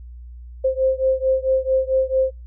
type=beating tone pair; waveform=sine; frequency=523.3 / 527.8 Hz; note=C5 / C5; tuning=0 / +15 cents; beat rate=4.5 Hz; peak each=-19 / -20 dBFS; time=0.64-2.31 s; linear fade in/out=10 ms; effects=noise-tail reverb RT60 0.2 s tail -26 dB re dry + added 60 Hz sine -35 dBFS peak until 2.46 s